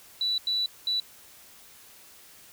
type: tone bursts at uneven times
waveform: sine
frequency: 3953 Hz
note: B7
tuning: 1 cent sharp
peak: -24 dBFS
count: 3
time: 0.21-0.38 / 0.47-0.66 / 0.87-1 s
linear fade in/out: 2 ms
effects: white hiss -52 dBFS RMS until 2.52 s